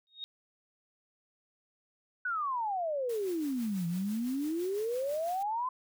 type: tone with exponential growth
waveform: sine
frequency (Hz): 3729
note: A#7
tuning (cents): 0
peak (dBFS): -34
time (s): 0.07-0.24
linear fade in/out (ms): 0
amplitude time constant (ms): 35
type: exponential two-way sweep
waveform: sine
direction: down then up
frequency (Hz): 1509 to 166 to 1045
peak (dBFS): -30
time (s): 2.25-5.69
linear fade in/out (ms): 5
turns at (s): 3.87
type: noise with tremolo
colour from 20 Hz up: white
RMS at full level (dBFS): -49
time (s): 3.09-5.43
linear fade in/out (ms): 5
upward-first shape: sine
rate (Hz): 6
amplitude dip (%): 50
effects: none